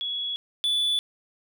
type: tone pair in turn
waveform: sine / triangle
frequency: 3366 / 3463 Hz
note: G#7 / A7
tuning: +23 / -28 cents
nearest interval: unison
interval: 49 cents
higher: second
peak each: -27 / -20 dBFS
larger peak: second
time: 0.01-0.36 / 0.64-0.99 s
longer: neither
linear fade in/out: 0 ms
effects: none